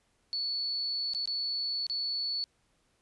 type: tone with dropouts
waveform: sine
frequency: 4435 Hz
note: C#8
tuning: in tune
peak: -30 dBFS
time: 0.33-2.44 s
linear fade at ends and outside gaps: 0 ms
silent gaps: 1.135-1.148 / 1.256-1.275 / 1.867-1.898 s
effects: pink hiss -72 dBFS RMS until 3.01 s + resampled to 24000 Hz